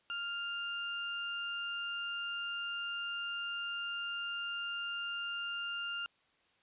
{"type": "tone pair together", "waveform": "sine", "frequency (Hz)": [1400, 2800], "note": ["F6", "F7"], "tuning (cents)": [4, 4], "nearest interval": "octave", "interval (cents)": 1200, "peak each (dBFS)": [-39, -39], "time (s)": [0.1, 6.06], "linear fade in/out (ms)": 0, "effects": ["white hiss -71 dBFS RMS until 6.62 s", "resampled to 8000 Hz"]}